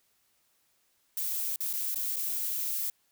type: noise with dropouts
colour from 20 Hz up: violet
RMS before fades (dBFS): -32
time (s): 1.17-2.9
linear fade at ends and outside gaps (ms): 2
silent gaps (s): 1.56-1.605 / 1.73-1.735 / 1.946-1.957 / 2.16-2.166
effects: white hiss -71 dBFS RMS until 3.11 s